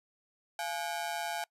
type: ring-modulated tone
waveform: sawtooth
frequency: 769 Hz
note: G5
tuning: 33 cents flat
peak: -27 dBFS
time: 0.59-1.44 s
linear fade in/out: 0 ms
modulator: 78.3 Hz
effects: noise-tail reverb RT60 0.1 s tail -24 dB re dry + resampled to 32000 Hz